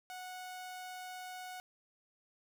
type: tone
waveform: sawtooth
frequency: 736 Hz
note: F#5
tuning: 9 cents flat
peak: -40 dBFS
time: 0.1-1.6 s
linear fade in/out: 0 ms
effects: none